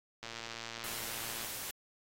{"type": "click train", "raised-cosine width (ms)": 0.2, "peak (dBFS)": -25, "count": 141, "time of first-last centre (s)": [0.23, 1.447], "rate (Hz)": 115}
{"type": "noise", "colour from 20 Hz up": "white", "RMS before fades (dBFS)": -40, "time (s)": [0.84, 1.71], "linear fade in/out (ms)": 5}
{"effects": ["AAC 48 kbps"]}